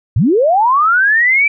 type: linear sweep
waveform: sine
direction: up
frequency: 82.5 to 2349 Hz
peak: -8 dBFS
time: 0.16-1.48 s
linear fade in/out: 5 ms
effects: none